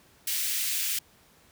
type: high-pass noise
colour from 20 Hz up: white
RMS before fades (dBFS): -29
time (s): 0.27-0.99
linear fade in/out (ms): 5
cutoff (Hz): 1900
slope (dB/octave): 24
effects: pink hiss -59 dBFS RMS until 1.51 s + high-pass 60 Hz 12 dB/octave